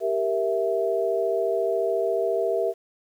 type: chord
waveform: sine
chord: E diminished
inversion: first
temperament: equal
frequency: 392 / 466.2 / 659.3 Hz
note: G4 / Bb4 / E5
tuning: 0 / 0 / 0 cents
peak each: -26 / -26 / -25 dBFS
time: 0-2.74 s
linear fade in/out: 50 ms
effects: 9-bit